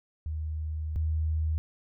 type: tone pair in turn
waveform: sine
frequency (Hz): 77.78 / 78.64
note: D#2 / D#2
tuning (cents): 0 / +19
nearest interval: unison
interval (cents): 19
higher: second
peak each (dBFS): -30 / -25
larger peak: second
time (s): 0.26-0.96 / 0.96-1.58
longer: first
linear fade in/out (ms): 0
effects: none